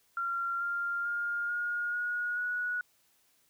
sine tone with pitch steps, 1378 / 1394.8 / 1411.8 / 1429.1 / 1446.5 / 1464.2 Hz, F6 / F6 / F6 / F6 / F#6 / F#6, -24 / -3 / +18 / +39 / -40 / -19 cents, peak -30 dBFS, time 0.17-2.81 s, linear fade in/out 2 ms, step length 440 ms, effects white hiss -69 dBFS RMS until 3.49 s

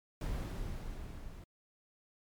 brown noise with level ramp, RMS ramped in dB -35 to -48 dBFS, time 0.21-1.44 s, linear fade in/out 2 ms, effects MP3 96 kbps

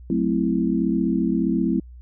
sine chord, F# half-diminished seventh, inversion none, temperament equal, 185 / 220 / 261.6 / 329.6 Hz, F#3 / A3 / C4 / E4, 0 / 0 / 0 / 0 cents, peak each -24 dBFS, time 0.1-1.8 s, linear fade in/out 2 ms, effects added 61 Hz sine -39 dBFS peak until 2.01 s

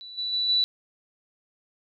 sine tone with level steps, 3957 Hz, B7, 3 cents sharp, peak -39 / -27 / -23 / -19 dBFS, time 0.01-0.64 s, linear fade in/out 0 ms, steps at 0.17 / 0.32 / 0.48 s, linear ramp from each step 20 ms, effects none

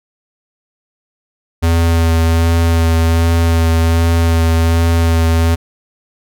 square tone with vibrato, 82.9 Hz, E2, 10 cents sharp, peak -10 dBFS, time 1.62-5.56 s, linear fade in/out 20 ms, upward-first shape sine, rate 1.3 Hz, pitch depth 16 cents each way, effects none

